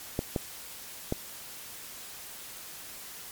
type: clicks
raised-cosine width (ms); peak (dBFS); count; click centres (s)
2; -14; 3; 0.191 / 0.362 / 1.124
effects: white hiss -44 dBFS RMS until 3.31 s + MP3 96 kbps